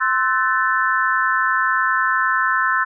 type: chord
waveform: sine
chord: F# half-diminished seventh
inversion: second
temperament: equal with one note detuned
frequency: 1046.5 / 1318.5 / 1509.3 / 1760 Hz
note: C6 / E6 / F#6 / A6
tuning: 0 / 0 / +34 / 0 cents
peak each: -21 dBFS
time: 0-2.85 s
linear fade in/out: 20 ms
effects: none